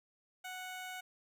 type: tone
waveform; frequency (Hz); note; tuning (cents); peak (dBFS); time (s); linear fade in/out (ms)
15% pulse; 739; F#5; -2; -36; 0.44-1.01; 10
effects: none